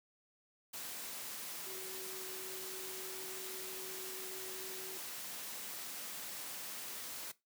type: tone in noise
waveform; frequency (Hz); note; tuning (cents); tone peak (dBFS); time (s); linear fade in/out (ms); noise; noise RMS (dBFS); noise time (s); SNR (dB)
sine; 376.5; F#4; +30; -49; 1.66-4.98; 10; white; -45; 0.73-7.32; -7
effects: noise-tail reverb RT60 0.2 s tail -18 dB re dry + high-pass 150 Hz 12 dB/octave